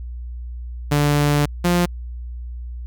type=tone pair in turn; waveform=sawtooth; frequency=146.1 / 175.56 Hz; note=D3 / F3; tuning=-9 / +9 cents; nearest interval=minor third; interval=318 cents; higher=second; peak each=-11 dBFS; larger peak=neither; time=0.91-1.46 / 1.64-1.86 s; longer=first; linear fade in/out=10 ms; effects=added 60 Hz sine -28 dBFS peak until 2.86 s